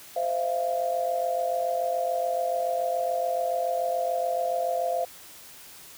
sine tone cluster, 518 / 642 / 689 Hz, C5 / E5 / F5, -17 / -46 / -24 cents, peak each -30 / -32 / -26 dBFS, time 0.16-5.05 s, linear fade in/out 5 ms, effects white hiss -47 dBFS RMS until 5.97 s

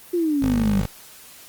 sine exponential sweep, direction down, 360 to 188.2 Hz, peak -18 dBFS, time 0.13-0.81 s, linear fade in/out 10 ms
15% pulse tone, 51 Hz, G#1, 31 cents flat, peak -17 dBFS, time 0.42-0.86 s, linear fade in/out 5 ms
effects white hiss -45 dBFS RMS until 1.48 s + Opus 24 kbps

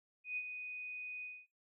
sine tone with ADSR envelope, 2489 Hz, D#7, in tune, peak -35 dBFS, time 0.24-1.47 s, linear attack 130 ms, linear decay 52 ms, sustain -7 dB, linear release 240 ms, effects noise-tail reverb RT60 0.3 s tail -26 dB re dry

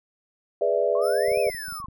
sine chord, E dominant seventh, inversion first, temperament equal, 415.3 / 493.9 / 587.3 / 659.3 Hz, G#4 / B4 / D5 / E5, 0 / 0 / 0 / 0 cents, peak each -26 / -25 / -24 / -26 dBFS, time 0.61-1.5 s, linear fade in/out 5 ms
sine exponential two-way sweep, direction up then down, 1046.5 to 2600 to 1046.5 Hz, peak -33 dBFS, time 0.95-1.86 s, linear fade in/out 2 ms, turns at 1.4 s
10% pulse tone, 5274 Hz, E8, in tune, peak -31 dBFS, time 1.01-1.82 s, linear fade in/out 50 ms
clicks, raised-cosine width 5 ms, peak -33 dBFS, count 11, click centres 1.283 / 1.317 / 1.374 / 1.468 / 1.502 / 1.547 / 1.683 / 1.724 / 1.801 / 1.844 / 1.885 s
effects none

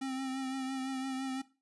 square tone with vibrato, 264.3 Hz, C4, 18 cents sharp, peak -35 dBFS, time 0.01-1.42 s, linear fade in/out 10 ms, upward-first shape triangle, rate 5.9 Hz, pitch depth 34 cents each way, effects noise-tail reverb RT60 0.3 s tail -17 dB re dry + resampled to 24000 Hz

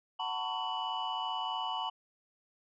sine tone cluster, 743 / 896 / 999 / 1121 / 2960 Hz, F#5 / A5 / B5 / C#6 / F#7, +7 / +31 / +20 / +19 / 0 cents, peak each -39 / -36 / -40 / -40 / -38 dBFS, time 0.19-1.9 s, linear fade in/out 10 ms, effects tanh soft clip ceiling -26 dBFS

